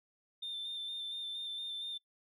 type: tone with vibrato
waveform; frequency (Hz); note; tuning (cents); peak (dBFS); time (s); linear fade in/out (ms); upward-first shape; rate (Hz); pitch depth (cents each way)
sine; 3584; A7; +31; -36; 0.42-1.98; 10; square; 4.3; 19
effects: noise-tail reverb RT60 0.1 s tail -21 dB re dry + tanh soft clip ceiling -36 dBFS